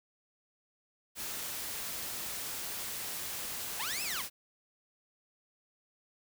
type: noise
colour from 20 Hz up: white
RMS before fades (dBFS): -39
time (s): 1.15-4.3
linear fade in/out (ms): 50
type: linear two-way sweep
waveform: 15% pulse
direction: up then down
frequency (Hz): 765 to 2700 to 899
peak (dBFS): -29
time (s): 3.79-4.22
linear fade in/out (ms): 10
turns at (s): 4.03
effects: none